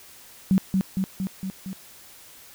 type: tone with echo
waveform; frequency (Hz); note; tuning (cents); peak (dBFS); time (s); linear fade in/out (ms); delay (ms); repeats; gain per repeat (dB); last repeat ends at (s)
sine; 190.2; F#3; +48; -15; 0.51-0.58; 0; 230; 5; -3; 1.73
effects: white hiss -48 dBFS RMS until 2.54 s